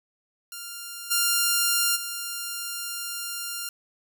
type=tone with level steps; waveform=5% pulse; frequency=1396.9 Hz; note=F6; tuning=in tune; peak=-24 / -9 / -19 dBFS; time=0.52-3.69 s; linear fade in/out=2 ms; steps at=1.1 / 1.95 s; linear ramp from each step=20 ms; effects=none